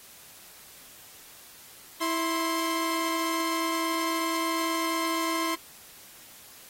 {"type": "tone pair together", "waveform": "sawtooth", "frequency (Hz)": [327.9, 1052.2], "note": ["E4", "C6"], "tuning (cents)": [-9, 9], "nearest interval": "octave + minor sixth", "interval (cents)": 2018, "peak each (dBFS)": -25, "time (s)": [2, 5.56], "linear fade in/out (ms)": 20, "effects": ["white hiss -50 dBFS RMS until 6.69 s", "AAC 48 kbps"]}